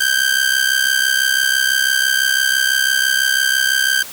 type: ring-modulated tone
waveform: sawtooth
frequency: 1568 Hz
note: G6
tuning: in tune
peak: -7 dBFS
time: 0-4.03 s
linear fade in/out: 10 ms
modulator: 33 Hz
effects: white hiss -33 dBFS RMS until 4.12 s